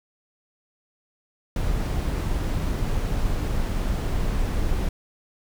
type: noise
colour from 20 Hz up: brown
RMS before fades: -24 dBFS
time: 1.56-4.89 s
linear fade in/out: 2 ms
effects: none